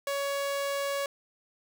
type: tone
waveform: sawtooth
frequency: 560 Hz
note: C#5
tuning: 18 cents sharp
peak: -25 dBFS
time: 0.07-1.06 s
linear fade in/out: 2 ms
effects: none